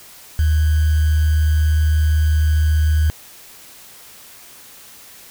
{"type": "tone with sample-and-hold", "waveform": "sine", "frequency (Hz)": 77.2, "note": "D#2", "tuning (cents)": -13, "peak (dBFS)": -12, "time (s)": [0.39, 3.1], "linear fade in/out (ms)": 0, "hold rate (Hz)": 1575, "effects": ["white hiss -42 dBFS RMS until 5.3 s"]}